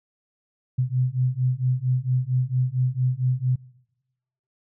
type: beating tone pair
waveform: sine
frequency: 125.2 / 129.6 Hz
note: B2 / C3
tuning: +24 / -16 cents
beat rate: 4.4 Hz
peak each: -23 dBFS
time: 0.78-3.56 s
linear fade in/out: 10 ms
effects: noise-tail reverb RT60 1.0 s tail -24 dB re dry